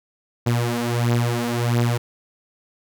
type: beating tone pair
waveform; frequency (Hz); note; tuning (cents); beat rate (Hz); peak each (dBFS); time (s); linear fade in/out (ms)
sawtooth; 118.6 / 120.1; A#2 / B2; +30 / -48; 1.5; -17 / -19; 0.46-1.98; 10
effects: none